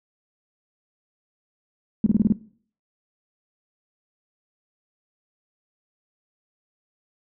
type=tone bursts; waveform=sine; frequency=214.2 Hz; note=A3; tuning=46 cents flat; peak=-13 dBFS; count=6; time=2.04-2.324 s; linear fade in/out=2 ms; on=24 ms; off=28 ms; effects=noise-tail reverb RT60 0.5 s tail -19 dB re dry